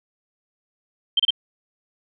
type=tone bursts; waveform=sine; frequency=3136 Hz; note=G7; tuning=in tune; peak=-14 dBFS; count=3; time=1.17-1.306 s; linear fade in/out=5 ms; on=26 ms; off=29 ms; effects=none